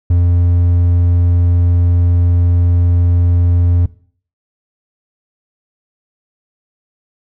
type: tone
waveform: triangle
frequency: 87.31 Hz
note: F2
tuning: in tune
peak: -6 dBFS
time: 0.1-3.86 s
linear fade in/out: 5 ms
effects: noise-tail reverb RT60 0.5 s tail -19 dB re dry